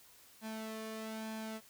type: tone with flanger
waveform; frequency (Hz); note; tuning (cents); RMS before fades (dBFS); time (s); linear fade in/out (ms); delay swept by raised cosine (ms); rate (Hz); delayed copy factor
sawtooth; 220; A3; 0; -43; 0.41-1.61; 50; 1.2 to 1.72; 1.1; +0.6
effects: white hiss -61 dBFS RMS until 1.69 s